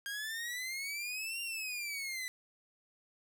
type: exponential two-way sweep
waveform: sawtooth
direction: up then down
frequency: 1609 to 2794 to 1989 Hz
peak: -34 dBFS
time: 0.06-2.28 s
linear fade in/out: 0 ms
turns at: 1.41 s
effects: none